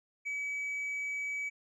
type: tone with tanh clipping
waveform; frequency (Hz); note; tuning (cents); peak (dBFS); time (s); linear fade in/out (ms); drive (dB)
sine; 2282; C#7; +50; -34; 0.25-1.5; 20; 2
effects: none